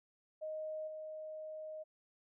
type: tone with level steps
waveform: sine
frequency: 623 Hz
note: D#5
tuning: 2 cents sharp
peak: -39 / -43 dBFS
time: 0.41-1.84 s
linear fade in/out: 20 ms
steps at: 0.87 s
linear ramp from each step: 10 ms
effects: none